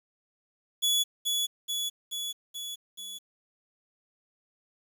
sawtooth tone with echo, 3400 Hz, G#7, 40 cents sharp, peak -20 dBFS, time 0.82-1.04 s, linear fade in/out 20 ms, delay 430 ms, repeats 5, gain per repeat -3 dB, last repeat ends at 3.19 s, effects 9-bit

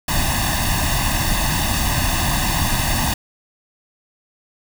pink noise with comb filter, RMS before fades -19 dBFS, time 0.08-3.14 s, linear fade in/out 5 ms, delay 1.1 ms, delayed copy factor +0.95, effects none

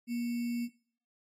sine tone with sample-and-hold, 237.6 Hz, A#3, 33 cents sharp, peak -31 dBFS, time 0.07-0.69 s, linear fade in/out 50 ms, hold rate 2450 Hz, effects noise-tail reverb RT60 0.5 s tail -18 dB re dry + AAC 48 kbps

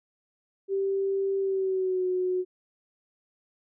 sine tone with pitch glide, 390.5 to 366.5 Hz, G4 to F#4, -7 to -16 cents, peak -24 dBFS, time 0.68-2.45 s, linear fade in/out 50 ms, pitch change -109 cents, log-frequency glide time 1.39-2.06 s, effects none

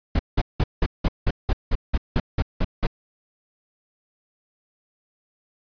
brown noise bursts, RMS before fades -19 dBFS, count 13, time 0.15-2.869 s, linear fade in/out 5 ms, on 43 ms, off 180 ms, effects resampled to 11025 Hz

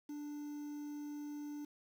triangle tone with quantisation, 293.7 Hz, D4, in tune, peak -40 dBFS, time 0.09-1.65 s, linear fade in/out 5 ms, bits 10, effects none

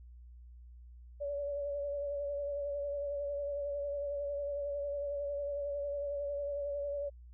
sine tone with vibrato, 571 Hz, D5, 49 cents flat, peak -34 dBFS, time 1.2-7.1 s, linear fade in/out 20 ms, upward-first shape sine, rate 11 Hz, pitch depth 27 cents each way, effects added 60 Hz sine -50 dBFS peak until 7.33 s

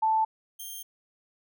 sine / 5% pulse tone pair in turn, 880 / 3182 Hz, A5 / G7, 0 / +25 cents, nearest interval octave + minor seventh, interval 2225 cents, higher second, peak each -21 / -29 dBFS, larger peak first, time 0.02-0.25 / 0.59-0.83 s, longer second, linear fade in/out 10 ms, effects none

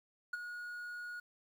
triangle tone with ADSR envelope, 1447 Hz, F#6, 39 cents flat, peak -31 dBFS, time 0.33-1.2 s, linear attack 6 ms, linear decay 22 ms, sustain -9 dB, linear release 6 ms, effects 11-bit

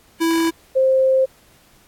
square / sine tone pair in turn, 329.6 / 526.5 Hz, E4 / C5, 0 / +11 cents, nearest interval minor sixth, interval 811 cents, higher second, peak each -16 / -12 dBFS, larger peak second, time 0.2-0.51 / 0.75-1.26 s, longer second, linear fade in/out 20 ms, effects pink hiss -53 dBFS RMS until 1.87 s + AAC 64 kbps

